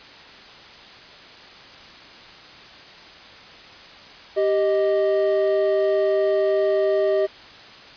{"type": "tone pair together", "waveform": "triangle", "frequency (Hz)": [391.6, 622.3], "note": ["G4", "D#5"], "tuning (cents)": [-2, 0], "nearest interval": "minor sixth", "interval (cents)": 802, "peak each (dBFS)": -18, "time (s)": [4.36, 7.27], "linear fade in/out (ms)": 20, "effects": ["white hiss -43 dBFS RMS until 7.96 s", "resampled to 11025 Hz"]}